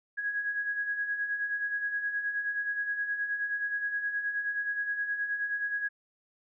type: beating tone pair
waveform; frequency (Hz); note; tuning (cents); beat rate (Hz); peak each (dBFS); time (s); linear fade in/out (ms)
sine; 1651 / 1660.5; G#6 / G#6; -11 / -1; 9.5; -38 / -30; 0.17-5.89; 20
effects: none